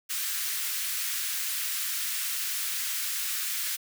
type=high-pass noise; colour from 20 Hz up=white; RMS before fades=-31 dBFS; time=0.09-3.77 s; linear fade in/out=20 ms; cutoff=1400 Hz; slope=24 dB/octave; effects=none